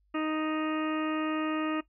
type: harmonic tone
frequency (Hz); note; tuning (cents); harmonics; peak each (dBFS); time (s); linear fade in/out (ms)
311.1; D#4; 0; 1 / 2 / 3 / 4 / 5 / 6 / 7 / 8 / 9; -29 / -38 / -43 / -36 / -50 / -43 / -51 / -44 / -44; 0.14-1.81; 10
effects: noise-tail reverb RT60 0.1 s tail -17 dB re dry + added 50 Hz sine -66 dBFS peak until 1.88 s